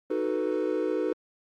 triangle chord, B dominant seventh, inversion first, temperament equal, 311.1 / 370 / 440 / 493.9 Hz, D#4 / F#4 / A4 / B4, 0 / 0 / 0 / 0 cents, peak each -29 dBFS, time 0.1-1.13 s, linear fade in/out 5 ms, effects Opus 32 kbps

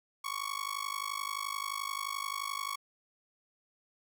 sawtooth tone with amplitude modulation, 1112 Hz, C#6, 5 cents sharp, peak -27 dBFS, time 0.24-2.76 s, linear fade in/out 10 ms, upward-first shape sine, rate 51.5 Hz, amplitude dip 95%, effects none

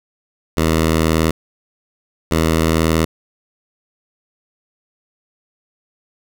10% pulse tone pair in turn, 80.2 / 80.64 Hz, E2 / E2, -47 / -38 cents, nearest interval unison, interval 9 cents, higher second, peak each -5 dBFS, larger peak neither, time 0.57-1.31 / 2.31-3.05 s, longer neither, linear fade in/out 5 ms, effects none

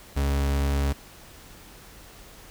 40% pulse tone, 69.8 Hz, C#2, 13 cents sharp, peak -21 dBFS, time 0.16-0.93 s, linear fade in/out 10 ms, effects added 45 Hz sine -53 dBFS peak until 2.5 s + pink hiss -48 dBFS RMS until 2.5 s

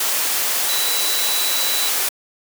sine tone in noise, 3951 Hz, B7, in tune, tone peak -23 dBFS, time 0.69-1.89 s, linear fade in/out 5 ms, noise white, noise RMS -20 dBFS, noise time 0-2.09 s, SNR -6 dB, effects high-pass 400 Hz 12 dB/octave

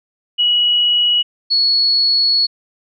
sine tone pair in turn, 2919 / 4374 Hz, F#7 / C#8, -24 / -24 cents, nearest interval perfect fifth, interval 700 cents, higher second, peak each -11 dBFS, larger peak neither, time 0.38-1.23 / 1.5-2.47 s, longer second, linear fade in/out 20 ms, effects none

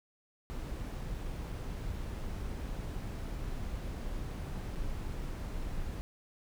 brown noise with dropouts, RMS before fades -38 dBFS, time 0.5-6.01 s, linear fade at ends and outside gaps 0 ms, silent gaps 4.753-4.758 s, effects none

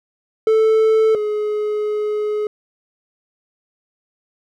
triangle tone pair in turn, 440 / 422.1 Hz, A4 / G#4, 0 / +28 cents, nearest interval minor second, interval 72 cents, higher first, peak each -9 / -16 dBFS, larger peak first, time 0.47-1.15 / 1.15-2.47 s, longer second, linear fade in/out 2 ms, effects none

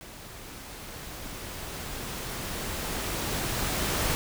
pink noise with level ramp, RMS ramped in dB -45 to -27 dBFS, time 0.01-4.15 s, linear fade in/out 0 ms, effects none

